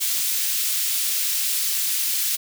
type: high-pass noise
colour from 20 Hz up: white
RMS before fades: -23 dBFS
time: 0-2.37 s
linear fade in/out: 20 ms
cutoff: 2800 Hz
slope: 12 dB/octave
effects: none